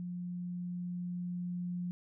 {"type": "tone with level ramp", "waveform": "sine", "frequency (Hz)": 177.3, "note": "F3", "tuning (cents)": 26, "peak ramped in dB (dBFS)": [-37, -34], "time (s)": [0, 1.91], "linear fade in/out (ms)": 0, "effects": []}